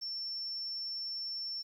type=tone; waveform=sine; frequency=5410 Hz; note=E8; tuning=44 cents sharp; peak=-36 dBFS; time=0.01-1.63 s; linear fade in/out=20 ms; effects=11-bit